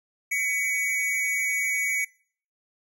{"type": "tone pair together", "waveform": "square", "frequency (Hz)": [2004, 2248], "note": ["B6", "C#7"], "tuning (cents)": [25, 24], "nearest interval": "major second", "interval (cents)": 199, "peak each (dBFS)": [-33, -25], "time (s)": [0.31, 2.05], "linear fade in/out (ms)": 10, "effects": ["noise-tail reverb RT60 0.5 s tail -23 dB re dry"]}